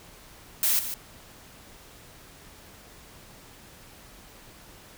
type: noise with echo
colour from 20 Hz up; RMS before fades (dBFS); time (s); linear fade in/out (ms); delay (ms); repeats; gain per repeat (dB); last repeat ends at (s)
blue; -23; 0.63-0.79; 0; 150; 1; -10; 0.94
effects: pink hiss -50 dBFS RMS until 4.97 s